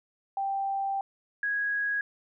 sine tone pair in turn, 785 / 1656.2 Hz, G5 / G#6, +2 / -5 cents, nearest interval octave + minor second, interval 1293 cents, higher second, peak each -27 / -26 dBFS, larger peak second, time 0.37-1.01 / 1.43-2.01 s, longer first, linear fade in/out 2 ms, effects none

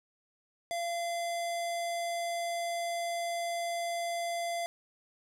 square tone with low-pass filter, 685 Hz, F5, 34 cents flat, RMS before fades -34 dBFS, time 0.71-4.66 s, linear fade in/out 0 ms, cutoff 9700 Hz, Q 1.2, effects 10-bit

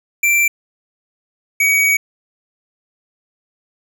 square tone pair in turn, 2349 / 2259 Hz, D7 / C#7, 0 / +32 cents, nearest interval minor second, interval 68 cents, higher first, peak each -12 dBFS, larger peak neither, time 0.23-0.48 / 1.6-1.97 s, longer second, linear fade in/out 5 ms, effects none

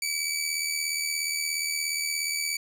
15% pulse tone with amplitude modulation, 2294 Hz, D7, 41 cents flat, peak -18 dBFS, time 0.02-2.57 s, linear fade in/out 5 ms, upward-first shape sine, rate 77 Hz, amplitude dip 50%, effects none

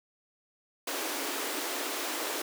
pink high-pass noise, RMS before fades -34 dBFS, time 0.87-2.42 s, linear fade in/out 5 ms, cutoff 260 Hz, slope 96 dB/octave, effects none

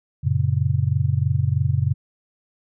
sine chord, F# major, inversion none, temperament just, 92.5 / 115.62 / 138.75 Hz, F#2 / A#2 / C#3, 0 / -14 / +2 cents, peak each -22 / -22 / -21 dBFS, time 0.23-1.94 s, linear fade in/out 20 ms, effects none

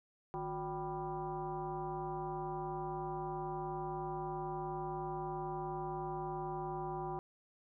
sine tone with frequency modulation, 569 Hz, C#5, 45 cents sharp, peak -37 dBFS, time 0.34-7.19 s, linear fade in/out 0 ms, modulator 207 Hz, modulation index 2.2, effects none

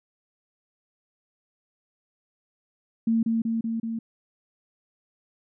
sine tone with echo, 227 Hz, A#3, 46 cents flat, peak -19 dBFS, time 3.07-3.23 s, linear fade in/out 5 ms, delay 190 ms, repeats 4, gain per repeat -2 dB, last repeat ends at 3.99 s, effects none

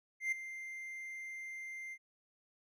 triangle tone with ADSR envelope, 2093 Hz, C7, in tune, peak -28 dBFS, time 0.2-1.98 s, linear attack 120 ms, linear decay 8 ms, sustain -13 dB, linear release 55 ms, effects none

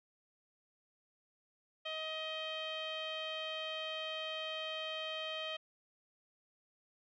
sawtooth tone with low-pass filter, 630 Hz, D#5, 21 cents sharp, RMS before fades -41 dBFS, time 1.85-5.57 s, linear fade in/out 10 ms, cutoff 3100 Hz, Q 6.7, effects none

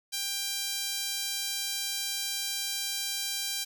sawtooth tone with high-pass filter, 792 Hz, G5, 18 cents sharp, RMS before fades -33 dBFS, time 0.12-3.65 s, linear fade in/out 20 ms, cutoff 4200 Hz, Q 1.1, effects none

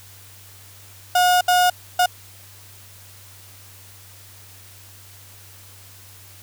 35% pulse tone bursts at uneven times, 721 Hz, F#5, 45 cents flat, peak -12 dBFS, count 3, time 1.15-1.41 / 1.48-1.7 / 1.99-2.06 s, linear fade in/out 5 ms, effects added 97 Hz sine -47 dBFS peak until 6.42 s + white hiss -46 dBFS RMS until 6.42 s

